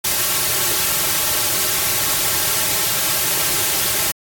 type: noise with comb filter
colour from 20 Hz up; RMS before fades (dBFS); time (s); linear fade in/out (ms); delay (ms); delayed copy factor
white; -18; 0.04-4.12; 10; 4.1; -0.8
effects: AAC 64 kbps